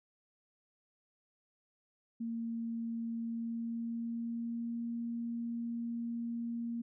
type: tone with pitch glide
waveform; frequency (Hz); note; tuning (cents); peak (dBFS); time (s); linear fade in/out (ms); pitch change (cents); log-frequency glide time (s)
sine; 230 to 233.9; A#3 to A#3; -23 to +6; -35; 2.2-6.82; 10; +29; 3.21-4.84
effects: none